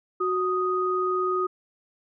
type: tone pair together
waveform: sine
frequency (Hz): 369.2 / 1245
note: F#4 / D#6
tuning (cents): -4 / +1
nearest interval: octave + major sixth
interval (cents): 2105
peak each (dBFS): -25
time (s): 0.2-1.47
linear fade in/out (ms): 10
effects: none